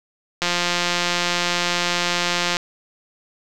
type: click train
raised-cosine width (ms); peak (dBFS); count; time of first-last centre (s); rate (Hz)
0.2; -3; 377; 0.42-2.569; 175
effects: none